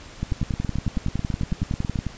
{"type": "two click trains", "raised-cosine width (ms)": 5, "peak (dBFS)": [-13, -12], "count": [17, 20], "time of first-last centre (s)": [[0.32, 2.067], [0.23, 1.989]], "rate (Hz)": [9.16, 10.8], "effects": ["pink hiss -43 dBFS RMS until 2.17 s", "resampled to 16000 Hz"]}